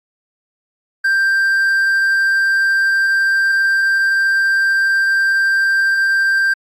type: tone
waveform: triangle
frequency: 1578 Hz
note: G6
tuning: 11 cents sharp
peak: -10 dBFS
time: 1.04-6.54 s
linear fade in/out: 10 ms
effects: AAC 48 kbps